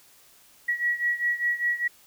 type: beating tone pair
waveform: sine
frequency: 1921 / 1926 Hz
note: B6 / B6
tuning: -48 / -44 cents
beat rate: 5 Hz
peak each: -25 / -28 dBFS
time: 0.68-1.88 s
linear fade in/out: 10 ms
effects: white hiss -56 dBFS RMS until 2.06 s